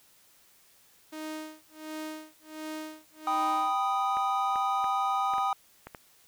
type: tone with tremolo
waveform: sawtooth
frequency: 311.1 Hz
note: D#4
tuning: in tune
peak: -31 dBFS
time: 1.12-3.78 s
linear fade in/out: 10 ms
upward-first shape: sine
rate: 1.4 Hz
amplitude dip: 100%
type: chord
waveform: triangle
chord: G augmented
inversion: none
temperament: equal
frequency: 784 / 987.8 / 1244.5 Hz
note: G5 / B5 / D#6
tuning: 0 / 0 / 0 cents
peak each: -27 / -32 / -27 dBFS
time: 3.27-5.53 s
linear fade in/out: 2 ms
type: clicks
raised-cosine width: 0.5 ms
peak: -26 dBFS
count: 7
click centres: 4.17 / 4.558 / 4.843 / 5.337 / 5.382 / 5.87 / 5.948 s
effects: white hiss -61 dBFS RMS until 6.27 s